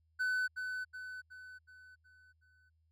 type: tone with echo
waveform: triangle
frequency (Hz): 1506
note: F#6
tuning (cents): +30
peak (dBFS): -29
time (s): 0.19-0.48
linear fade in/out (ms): 20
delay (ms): 370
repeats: 6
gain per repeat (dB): -6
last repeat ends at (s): 2.7
effects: added 80 Hz sine -70 dBFS peak until 2.91 s